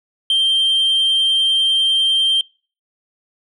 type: tone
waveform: sine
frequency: 3155 Hz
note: G7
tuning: 10 cents sharp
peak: -10 dBFS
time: 0.3-2.41 s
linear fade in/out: 2 ms
effects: noise-tail reverb RT60 0.4 s tail -26 dB re dry + tanh soft clip ceiling -11 dBFS